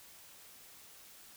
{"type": "silence", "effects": ["white hiss -56 dBFS RMS until 1.36 s"]}